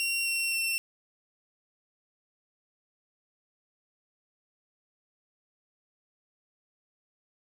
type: tone with pitch steps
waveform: sawtooth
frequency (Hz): 2746 / 2725 / 2705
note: F7 / F7 / E7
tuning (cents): -30 / -43 / +44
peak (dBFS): -24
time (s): 0-0.78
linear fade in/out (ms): 0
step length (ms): 260
effects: none